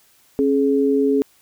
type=tone pair together; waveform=sine; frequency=273 / 422.8 Hz; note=C#4 / G#4; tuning=-26 / +31 cents; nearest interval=minor sixth; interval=757 cents; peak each=-17 dBFS; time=0.39-1.22 s; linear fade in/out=0 ms; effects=white hiss -56 dBFS RMS until 1.41 s